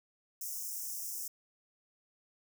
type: high-pass noise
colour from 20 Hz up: white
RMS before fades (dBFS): -40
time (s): 0.41-1.28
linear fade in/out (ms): 5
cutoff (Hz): 5300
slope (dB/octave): 96
effects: none